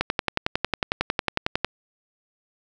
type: click train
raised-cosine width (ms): 0.3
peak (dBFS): -5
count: 19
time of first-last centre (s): 0.01-1.646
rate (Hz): 11
effects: none